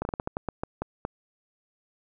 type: slowing click train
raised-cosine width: 1 ms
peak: -15 dBFS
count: 11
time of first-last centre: 0.02-1.051 s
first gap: 31 ms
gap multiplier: 1.25
effects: none